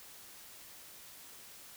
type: silence
effects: white hiss -53 dBFS RMS until 1.76 s